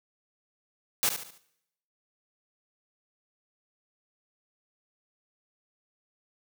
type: noise with echo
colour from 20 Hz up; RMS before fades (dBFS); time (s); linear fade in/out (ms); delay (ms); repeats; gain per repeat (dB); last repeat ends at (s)
white; -25; 1.03-1.09; 0; 72; 4; -8; 1.378
effects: noise-tail reverb RT60 0.8 s tail -20 dB re dry + high-pass 150 Hz 12 dB/octave